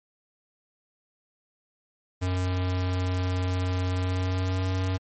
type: tone with pitch glide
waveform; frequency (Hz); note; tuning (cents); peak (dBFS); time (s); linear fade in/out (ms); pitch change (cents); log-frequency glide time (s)
square; 91.6 to 93.25; F#2 to F#2; -17 to +14; -25; 2.21-4.98; 20; +31; 3.95-4.67
effects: MP3 32 kbps